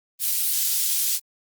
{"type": "high-pass noise", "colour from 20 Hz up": "white", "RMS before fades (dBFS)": -23, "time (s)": [0.19, 1.2], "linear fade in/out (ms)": 50, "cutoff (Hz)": 4300, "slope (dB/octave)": 12, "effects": ["Opus 32 kbps"]}